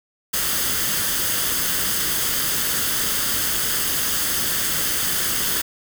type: noise with comb filter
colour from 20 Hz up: white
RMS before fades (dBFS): -22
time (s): 0.33-5.62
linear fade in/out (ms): 10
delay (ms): 0.62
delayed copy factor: +0.5
effects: none